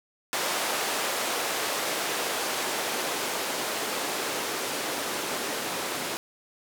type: noise with band-pass filter sweep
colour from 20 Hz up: blue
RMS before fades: -30 dBFS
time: 0.33-6.17 s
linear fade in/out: 0 ms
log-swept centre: 510 to 320 Hz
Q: 0.91
effects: none